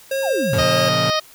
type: tone with vibrato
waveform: square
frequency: 538 Hz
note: C5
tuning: 48 cents sharp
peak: -20 dBFS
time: 0.11-0.89 s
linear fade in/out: 5 ms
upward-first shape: sine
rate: 3.1 Hz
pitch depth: 12 cents each way
type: exponential sweep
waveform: sine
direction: down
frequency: 1000 to 59.1 Hz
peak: -21 dBFS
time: 0.22-0.65 s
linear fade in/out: 50 ms
type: chord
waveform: sawtooth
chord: Bb minor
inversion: none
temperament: just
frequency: 116.54 / 139.85 / 174.81 Hz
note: Bb2 / Db3 / F3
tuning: 0 / +16 / +2 cents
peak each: -21 dBFS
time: 0.53-1.1 s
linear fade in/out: 0 ms
type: harmonic tone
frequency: 622 Hz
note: D#5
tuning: 1 cent flat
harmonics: 1 / 2 / 3 / 4 / 5 / 6 / 7 / 8 / 9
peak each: -21 / -22 / -28 / -31 / -28 / -27 / -29 / -29 / -30 dBFS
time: 0.58-1.2 s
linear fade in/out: 10 ms
effects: white hiss -46 dBFS RMS until 1.34 s